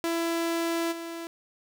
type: tone with level steps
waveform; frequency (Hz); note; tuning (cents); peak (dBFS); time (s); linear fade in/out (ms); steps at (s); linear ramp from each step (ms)
sawtooth; 334.2; E4; +24; -22 / -31; 0.04-1.27; 0; 0.91; 20
effects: none